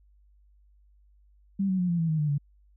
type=tone with pitch steps; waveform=sine; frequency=196 / 187.47 / 179.32 / 171.52 / 164.06 / 156.92 / 150.09 / 143.56 Hz; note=G3 / F#3 / F3 / F3 / E3 / D#3 / D3 / D3; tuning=0 / +23 / +46 / -31 / -8 / +15 / +38 / -39 cents; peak=-23 dBFS; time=1.59-2.382 s; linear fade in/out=10 ms; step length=99 ms; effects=added 50 Hz sine -57 dBFS peak until 2.76 s